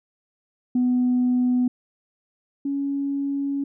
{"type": "tone pair in turn", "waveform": "sine", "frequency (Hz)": [248.9, 279.4], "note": ["B3", "C#4"], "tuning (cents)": [14, 14], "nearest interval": "major second", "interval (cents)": 200, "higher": "second", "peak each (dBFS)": [-16, -22], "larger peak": "first", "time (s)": [[0.75, 1.68], [2.65, 3.64]], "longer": "second", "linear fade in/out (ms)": 5, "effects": ["tanh soft clip ceiling -14 dBFS"]}